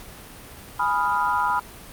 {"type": "chord", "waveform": "sine", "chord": "F half-diminished seventh", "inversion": "first", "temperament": "equal", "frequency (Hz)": [830.6, 987.8, 1244.5, 1396.9], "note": ["Ab5", "Cb6", "Eb6", "F6"], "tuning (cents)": [0, 0, 0, 0], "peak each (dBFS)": [-27, -22, -27, -27], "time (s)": [0.79, 1.6], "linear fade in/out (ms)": 10, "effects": ["pink hiss -42 dBFS RMS until 1.92 s", "Opus 48 kbps"]}